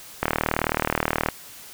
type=click train; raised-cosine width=0.5 ms; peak=-5 dBFS; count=42; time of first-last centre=0.23-1.287 s; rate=38.8 Hz; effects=white hiss -43 dBFS RMS until 1.73 s